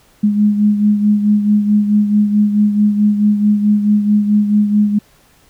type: beating tone pair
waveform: sine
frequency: 207.7 / 212.3 Hz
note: G#3 / G#3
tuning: 0 / +38 cents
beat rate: 4.6 Hz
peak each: -10 / -18 dBFS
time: 0.23-4.99 s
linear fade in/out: 10 ms
effects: pink hiss -51 dBFS RMS until 5.49 s